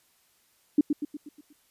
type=tone with echo; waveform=sine; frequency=294.9 Hz; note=D4; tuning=7 cents sharp; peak=-15 dBFS; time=0.78-0.81 s; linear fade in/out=5 ms; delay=120 ms; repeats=6; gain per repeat=-6 dB; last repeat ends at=1.53 s; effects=white hiss -66 dBFS RMS until 1.7 s + resampled to 32000 Hz